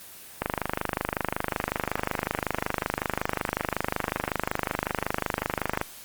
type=click train; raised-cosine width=0.5 ms; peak=-9 dBFS; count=138; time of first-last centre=0.42-5.814 s; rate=25.4 Hz; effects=white hiss -45 dBFS RMS until 6.04 s + Opus 24 kbps